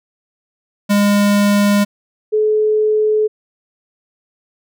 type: tone pair in turn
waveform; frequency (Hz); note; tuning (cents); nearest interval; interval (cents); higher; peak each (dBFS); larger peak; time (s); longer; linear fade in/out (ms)
square / sine; 203.9 / 428.8; G#3 / A4; -32 / -45; octave + minor second; 1287; second; -11; neither; 0.89-1.85 / 2.32-3.28; neither; 20
effects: none